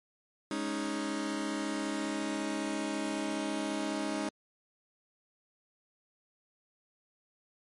sawtooth chord, Ab suspended fourth, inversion none, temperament just, 207.7 / 276.9 / 311.5 Hz, Ab3 / Db4 / Eb4, 0 / -2 / +2 cents, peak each -34 / -33 / -31 dBFS, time 0.51-4.29 s, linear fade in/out 2 ms, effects MP3 48 kbps

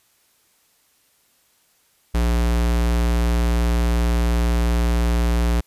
square tone, 58.6 Hz, A#1, 10 cents sharp, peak -17 dBFS, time 2.14-5.61 s, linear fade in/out 10 ms, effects white hiss -61 dBFS RMS until 5.66 s + resampled to 32000 Hz

